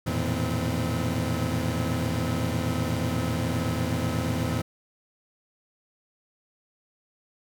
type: tone cluster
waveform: 30% pulse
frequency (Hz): 85.1 / 111.5 / 119.5 / 161.4 / 257.8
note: F2 / A2 / A#2 / E3 / C4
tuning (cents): -44 / +23 / +43 / -36 / -26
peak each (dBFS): -29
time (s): 0.06-4.62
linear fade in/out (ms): 10
effects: none